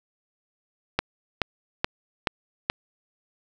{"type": "click train", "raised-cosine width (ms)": 0.3, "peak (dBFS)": -5, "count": 5, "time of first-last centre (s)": [0.99, 2.699], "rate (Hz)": 2.34, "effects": []}